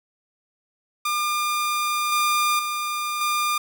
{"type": "tone with level steps", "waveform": "sawtooth", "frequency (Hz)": 1203, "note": "D6", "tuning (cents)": 41, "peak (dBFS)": [-18, -15, -21, -17], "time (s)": [1.05, 3.58], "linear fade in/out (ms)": 5, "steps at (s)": [2.12, 2.59, 3.21], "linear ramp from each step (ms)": 2, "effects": []}